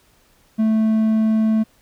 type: tone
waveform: triangle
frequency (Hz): 219.5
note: A3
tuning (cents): -4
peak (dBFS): -12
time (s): 0.58-1.64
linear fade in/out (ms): 20
effects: pink hiss -57 dBFS RMS until 1.81 s